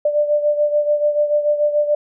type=beating tone pair; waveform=sine; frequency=591 / 597.9 Hz; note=D5 / D5; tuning=+11 / +31 cents; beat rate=6.9 Hz; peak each=-15 / -21 dBFS; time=0.05-1.95 s; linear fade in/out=5 ms; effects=none